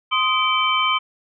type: tone cluster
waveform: sine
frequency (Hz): 1041 / 1250 / 2318 / 3087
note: C6 / D#6 / D7 / G7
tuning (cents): -9 / +8 / -23 / -27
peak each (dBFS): -22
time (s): 0.11-0.99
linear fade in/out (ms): 20
effects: none

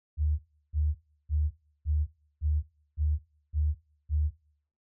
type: tone bursts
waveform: sine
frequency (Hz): 75.4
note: D2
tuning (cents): +46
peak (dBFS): -23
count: 8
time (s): 0.17-4.31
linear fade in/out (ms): 50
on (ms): 220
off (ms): 340
effects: noise-tail reverb RT60 0.6 s tail -23 dB re dry

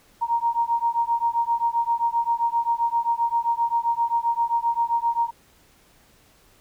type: beating tone pair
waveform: sine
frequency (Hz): 930 / 937.6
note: A#5 / A#5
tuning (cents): -4 / +10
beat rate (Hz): 7.6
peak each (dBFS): -23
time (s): 0.21-5.31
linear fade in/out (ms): 20
effects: pink hiss -57 dBFS RMS until 6.6 s

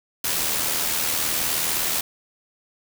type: noise with amplitude modulation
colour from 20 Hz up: white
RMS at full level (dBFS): -22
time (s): 0.24-2.01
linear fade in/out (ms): 5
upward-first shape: sine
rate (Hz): 79.3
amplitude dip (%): 40
effects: none

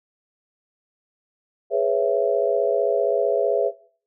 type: chord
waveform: sine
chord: C# minor seventh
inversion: second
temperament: just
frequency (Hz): 415.8 / 498.9 / 554.4 / 665.2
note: G#4 / B4 / C#5 / E5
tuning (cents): +2 / +17 / 0 / +16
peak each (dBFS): -23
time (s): 1.7-3.72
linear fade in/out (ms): 50
effects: noise-tail reverb RT60 0.5 s tail -19 dB re dry

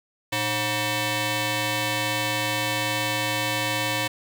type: ring-modulated tone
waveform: 10% pulse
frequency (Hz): 421.2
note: G#4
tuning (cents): +24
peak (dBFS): -12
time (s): 0.32-4.08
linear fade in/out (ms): 10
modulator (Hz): 1380
effects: none

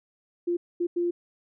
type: tone bursts at uneven times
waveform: sine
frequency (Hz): 347.7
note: F4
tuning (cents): -8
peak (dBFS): -23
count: 3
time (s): 0.47-0.57 / 0.8-0.87 / 0.96-1.11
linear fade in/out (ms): 10
effects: none

